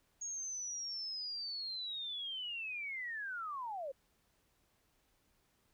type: linear sweep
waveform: sine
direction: down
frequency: 6640 to 512 Hz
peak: -39 dBFS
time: 0.21-3.92 s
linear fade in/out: 10 ms
effects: pink hiss -75 dBFS RMS until 5.73 s